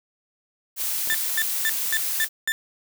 blue noise, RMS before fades -26 dBFS, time 0.76-2.29 s, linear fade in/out 50 ms
clicks, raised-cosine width 1 ms, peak -26 dBFS, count 2, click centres 1.074 / 1.126 s
35% pulse tone bursts, 1775 Hz, A6, 15 cents sharp, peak -19 dBFS, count 6, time 1.1-2.52 s, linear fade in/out 0 ms, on 45 ms, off 230 ms
effects none

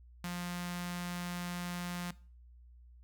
sawtooth tone with notch filter, 176.2 Hz, F3, 16 cents sharp, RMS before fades -39 dBFS, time 0.24-2.11 s, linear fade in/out 2 ms, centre 410 Hz, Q 0.52, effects noise-tail reverb RT60 0.4 s tail -19 dB re dry + added 60 Hz sine -54 dBFS peak until 3.03 s

